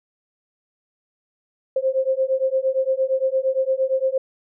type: beating tone pair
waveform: sine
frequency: 523.3 / 532 Hz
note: C5 / C5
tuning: 0 / +29 cents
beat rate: 8.7 Hz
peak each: -21 dBFS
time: 1.76-4.18 s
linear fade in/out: 5 ms
effects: none